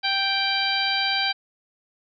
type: harmonic tone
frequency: 784 Hz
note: G5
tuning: in tune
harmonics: 1 / 2 / 3 / 4 / 5 / 6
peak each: -28 / -28 / -28 / -28 / -28 / -28 dBFS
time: 0.03-1.33 s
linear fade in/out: 20 ms
effects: none